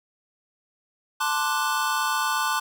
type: chord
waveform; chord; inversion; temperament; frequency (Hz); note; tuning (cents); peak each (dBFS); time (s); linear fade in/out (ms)
square; D dominant seventh; second; equal; 880 / 1046.5 / 1174.7 / 1480; A5 / C6 / D6 / F#6; 0 / 0 / 0 / 0; -29; 1.2-2.6; 10
effects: none